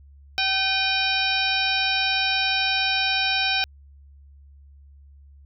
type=harmonic tone with a mistuned harmonic; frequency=769 Hz; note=G5; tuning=33 cents flat; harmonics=1 / 2 / 3 / 4 / 5 / 6 / 7; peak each=-29 / -28 / -25 / -29 / -27 / -31 / -29 dBFS; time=0.38-3.64 s; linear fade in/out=0 ms; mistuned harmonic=3; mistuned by=+100 cents; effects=added 70 Hz sine -46 dBFS peak until 5.45 s